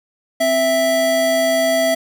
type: tone pair together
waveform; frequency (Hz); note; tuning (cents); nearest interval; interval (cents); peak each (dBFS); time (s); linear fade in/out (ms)
square; 261.6 / 659.8; C4 / E5; 0 / +1; octave + major third; 1601; -24 / -15; 0.4-1.95; 10
effects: none